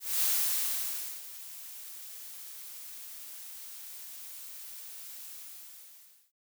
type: noise with ADSR envelope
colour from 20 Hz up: blue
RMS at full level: -27 dBFS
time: 0-6.32 s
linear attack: 220 ms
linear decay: 1000 ms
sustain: -18 dB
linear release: 1000 ms
effects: none